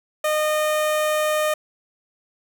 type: tone with notch filter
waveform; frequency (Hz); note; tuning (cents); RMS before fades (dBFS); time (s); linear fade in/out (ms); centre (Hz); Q
sawtooth; 612; D#5; -29; -21; 0.24-1.54; 5; 4700; 1.9
effects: 9-bit